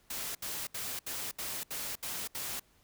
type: noise bursts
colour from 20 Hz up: white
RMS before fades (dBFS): -38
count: 8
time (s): 0.1-2.597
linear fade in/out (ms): 5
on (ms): 250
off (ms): 71
effects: pink hiss -67 dBFS RMS until 2.83 s